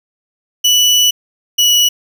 30% pulse tone pair in turn, 2960 / 2936 Hz, F#7 / F#7, 0 / -14 cents, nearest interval unison, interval 14 cents, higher first, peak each -5 dBFS, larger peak neither, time 0.64-1.11 / 1.58-1.89 s, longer first, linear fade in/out 10 ms, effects none

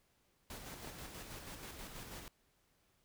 pink noise with tremolo, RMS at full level -48 dBFS, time 0.5-2.28 s, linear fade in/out 2 ms, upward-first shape square, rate 6.2 Hz, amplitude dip 35%
clicks, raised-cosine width 1 ms, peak -35 / -34 dBFS, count 2, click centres 0.847 / 0.874 s
effects pink hiss -75 dBFS RMS until 3.04 s

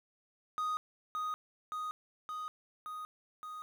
triangle tone with echo, 1244.5 Hz, D#6, in tune, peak -30 dBFS, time 0.58-0.77 s, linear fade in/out 0 ms, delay 570 ms, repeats 5, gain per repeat -2 dB, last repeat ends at 3.62 s, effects 10-bit

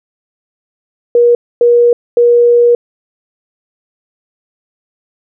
sine tone bursts at uneven times, 477.7 Hz, A#4, 42 cents sharp, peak -4 dBFS, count 3, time 1.15-1.35 / 1.61-1.93 / 2.17-2.75 s, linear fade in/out 2 ms, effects none

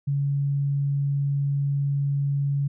sine tone, 140.8 Hz, C#3, 27 cents sharp, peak -21 dBFS, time 0.07-2.68 s, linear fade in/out 10 ms, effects none

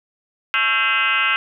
sine tone with frequency modulation, 2058 Hz, C7, 29 cents flat, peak -15 dBFS, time 0.54-1.36 s, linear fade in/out 0 ms, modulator 240 Hz, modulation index 3.6, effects none

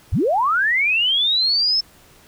sine linear sweep, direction up, 43.27 to 5320 Hz, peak -15 dBFS, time 0.12-1.81 s, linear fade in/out 10 ms, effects pink hiss -50 dBFS RMS until 2.27 s

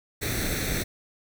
pink noise with comb filter, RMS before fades -28 dBFS, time 0.21-0.84 s, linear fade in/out 20 ms, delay 0.5 ms, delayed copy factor +0.75, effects none

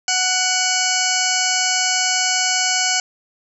harmonic tone with a mistuned harmonic, 740 Hz, F#5, in tune, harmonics 1 / 2 / 3 / 4 / 6 / 7 / 8 / 9 / 10, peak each -25 / -25 / -25 / -25 / -25 / -25 / -25 / -25 / -25 dBFS, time 0.08-3 s, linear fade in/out 2 ms, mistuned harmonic 3, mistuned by +27 cents, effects none

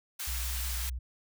white high-pass noise, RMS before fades -37 dBFS, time 0.19-0.9 s, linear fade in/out 10 ms, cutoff 1000 Hz, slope 12 dB/octave
sine tone with vibrato, 61.74 Hz, B1, in tune, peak -33 dBFS, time 0.27-0.99 s, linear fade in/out 10 ms, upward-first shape sine, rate 5.2 Hz, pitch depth 36 cents each way
effects none

